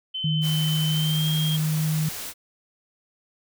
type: tone with pitch glide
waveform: sine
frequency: 3062 to 3227 Hz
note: G7 to G7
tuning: -41 to +50 cents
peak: -27 dBFS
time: 0.14-1.57 s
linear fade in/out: 10 ms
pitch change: +91 cents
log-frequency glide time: 0.9-1.28 s
type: tone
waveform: sine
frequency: 155.56 Hz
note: D#3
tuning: in tune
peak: -21 dBFS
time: 0.24-2.09 s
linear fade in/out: 5 ms
type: noise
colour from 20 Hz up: white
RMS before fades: -34 dBFS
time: 0.41-2.34 s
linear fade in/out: 50 ms
effects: none